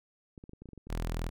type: clicks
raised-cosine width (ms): 3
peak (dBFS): -34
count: 10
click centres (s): 0.378 / 0.439 / 0.494 / 0.534 / 0.62 / 0.657 / 0.689 / 0.733 / 0.777 / 0.87
type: tone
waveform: sawtooth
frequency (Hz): 41.2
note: E1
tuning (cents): 0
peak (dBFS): -28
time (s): 0.89-1.3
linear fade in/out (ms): 20
effects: none